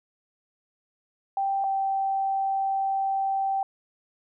sine tone pair in turn, 784 / 778.6 Hz, G5 / G5, 0 / -12 cents, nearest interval unison, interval 12 cents, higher first, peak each -23 dBFS, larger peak neither, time 1.37-1.64 / 1.64-3.63 s, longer second, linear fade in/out 2 ms, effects none

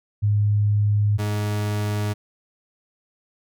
sine / 40% pulse tone pair in turn, 103.83 / 104.41 Hz, G#2 / G#2, 0 / +10 cents, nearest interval unison, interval 10 cents, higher second, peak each -16 / -21 dBFS, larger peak first, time 0.22-1.18 / 1.18-2.14 s, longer neither, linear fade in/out 20 ms, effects none

